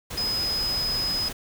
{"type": "tone in noise", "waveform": "sine", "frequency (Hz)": 5040, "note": "D#8", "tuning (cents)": 21, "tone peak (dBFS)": -24, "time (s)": [0.17, 1.29], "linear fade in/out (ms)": 10, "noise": "pink", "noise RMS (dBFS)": -34, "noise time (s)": [0.1, 1.33], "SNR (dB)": 7, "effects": []}